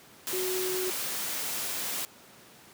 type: tone in noise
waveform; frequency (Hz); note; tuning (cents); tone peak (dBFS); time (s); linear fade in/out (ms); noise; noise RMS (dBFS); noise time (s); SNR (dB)
sine; 369.9; F#4; 0; -30; 0.33-0.9; 0; white; -33; 0.27-2.05; 0
effects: pink hiss -53 dBFS RMS until 2.73 s + high-pass 150 Hz 12 dB/octave